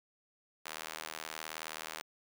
sawtooth tone with high-pass filter, 79 Hz, D#2, 27 cents sharp, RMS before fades -44 dBFS, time 0.65-2.02 s, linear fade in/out 10 ms, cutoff 1000 Hz, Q 0.59, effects none

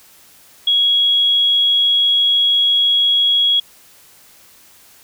sine tone, 3322 Hz, G#7, in tune, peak -11 dBFS, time 0.67-3.6 s, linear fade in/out 5 ms, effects white hiss -47 dBFS RMS until 5.03 s

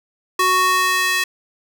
square tone with high-pass filter sweep, 370 Hz, F#4, in tune, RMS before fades -17 dBFS, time 0.39-1.24 s, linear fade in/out 5 ms, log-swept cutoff 820 to 2000 Hz, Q 1.6, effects none

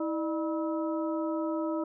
harmonic tone with a mistuned harmonic, 322.8 Hz, E4, 36 cents flat, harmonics 1 / 2 / 3 / 4, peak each -30 / -34 / -40 / -41 dBFS, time 0-1.84 s, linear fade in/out 5 ms, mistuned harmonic 2, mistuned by -120 cents, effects none

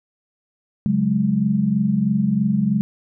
sine chord, C# suspended fourth, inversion none, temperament just, 138.59 / 184.79 / 207.9 Hz, C#3 / F#3 / G#3, 0 / -2 / +2 cents, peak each -24 / -21 / -18 dBFS, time 0.86-2.81 s, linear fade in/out 0 ms, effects none

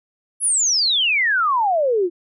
sine exponential sweep, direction down, 10990 to 332 Hz, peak -15 dBFS, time 0.4-2.1 s, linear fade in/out 50 ms, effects none

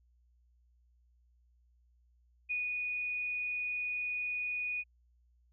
sine tone with ADSR envelope, 2469 Hz, D#7, 14 cents flat, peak -31 dBFS, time 2.49-4.84 s, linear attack 21 ms, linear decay 170 ms, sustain -2 dB, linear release 40 ms, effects added 60 Hz sine -65 dBFS peak until 5.52 s

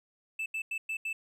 triangle tone bursts at uneven times, 2637 Hz, E7, in tune, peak -30 dBFS, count 5, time 0.39-0.46 / 0.54-0.62 / 0.71-0.78 / 0.89-0.97 / 1.05-1.13 s, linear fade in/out 5 ms, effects none

